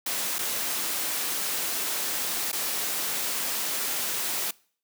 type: noise with dropouts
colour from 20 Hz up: white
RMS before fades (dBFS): -29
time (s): 0.06-4.51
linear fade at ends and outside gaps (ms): 5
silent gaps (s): 0.385-0.389 / 2.517-2.528
effects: noise-tail reverb RT60 0.5 s tail -24 dB re dry + high-pass 200 Hz 12 dB/octave